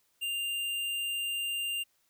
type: tone with hard clipping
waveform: sine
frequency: 2794 Hz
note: F7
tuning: in tune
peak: -32 dBFS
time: 0.21-1.84 s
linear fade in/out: 20 ms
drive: 15 dB
effects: white hiss -72 dBFS RMS until 2.09 s